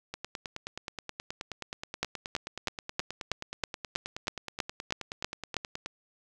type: two click trains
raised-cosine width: 0.2 ms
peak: -11 / -19 dBFS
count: 12 / 55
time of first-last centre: 2.03-5.567 / 0.14-5.86 s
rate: 3.11 / 9.44 Hz
effects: none